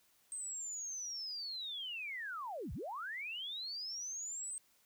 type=linear two-way sweep; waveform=sine; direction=down then up; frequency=8372 to 44.29 to 8372 Hz; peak=-40 dBFS; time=0.32-4.58 s; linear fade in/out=0 ms; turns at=2.73 s; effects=white hiss -71 dBFS RMS until 4.85 s